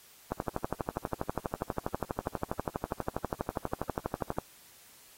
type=click train; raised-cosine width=1 ms; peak=-16 dBFS; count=51; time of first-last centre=0.32-4.385 s; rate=12.3 Hz; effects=white hiss -57 dBFS RMS until 5.17 s + AAC 48 kbps